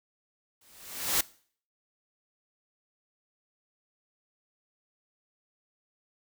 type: noise with exponential growth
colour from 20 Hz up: white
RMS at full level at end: -23 dBFS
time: 0.61-1.21 s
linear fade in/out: 5 ms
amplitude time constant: 130 ms
effects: noise-tail reverb RT60 0.5 s tail -21 dB re dry